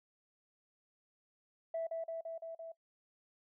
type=tone with echo; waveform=sine; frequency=658 Hz; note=E5; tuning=3 cents flat; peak=-33 dBFS; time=1.74-1.87 s; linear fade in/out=5 ms; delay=170 ms; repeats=5; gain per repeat=-2 dB; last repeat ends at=2.72 s; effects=noise-tail reverb RT60 0.1 s tail -22 dB re dry + tanh soft clip ceiling -31 dBFS